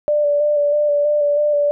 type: tone with vibrato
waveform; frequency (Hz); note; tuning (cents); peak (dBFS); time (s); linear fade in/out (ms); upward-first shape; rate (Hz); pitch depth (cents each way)
sine; 587.3; D5; 0; -13; 0.08-1.71; 0; square; 3.1; 19
effects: none